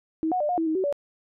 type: tone with pitch steps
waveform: sine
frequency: 319.5 / 732 / 596 / 716 / 326.2 / 315.6 / 377.2 / 573 Hz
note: D#4 / F#5 / D5 / F5 / E4 / D#4 / F#4 / D5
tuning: +46 / -19 / +25 / +43 / -18 / +25 / +33 / -43 cents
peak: -22 dBFS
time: 0.23-0.926 s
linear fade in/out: 0 ms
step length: 87 ms
effects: none